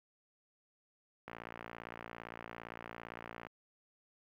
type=click train; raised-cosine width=0.5 ms; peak=-29 dBFS; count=127; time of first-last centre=1.28-3.468 s; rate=57.6 Hz; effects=high-pass 80 Hz 12 dB/octave + 11-bit